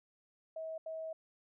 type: tone bursts at uneven times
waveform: sine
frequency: 642 Hz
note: E5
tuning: 46 cents flat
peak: -39 dBFS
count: 2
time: 0.56-0.78 / 0.86-1.13 s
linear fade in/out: 5 ms
effects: none